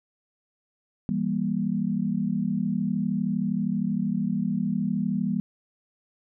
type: chord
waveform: sine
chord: E diminished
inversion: none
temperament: just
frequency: 164.81 / 197.78 / 237.3 Hz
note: E3 / G3 / Bb3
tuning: 0 / +16 / +31 cents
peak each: -30 / -26 / -28 dBFS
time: 1.09-5.4 s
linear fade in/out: 0 ms
effects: none